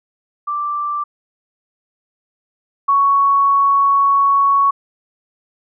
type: tone pair in turn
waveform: sine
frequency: 1174.7 / 1113.6 Hz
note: D6 / C#6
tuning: 0 / +8 cents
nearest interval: minor second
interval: 92 cents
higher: first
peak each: -18 / -10 dBFS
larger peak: second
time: 0.47-1.04 / 2.88-4.71 s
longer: second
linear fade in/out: 10 ms
effects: none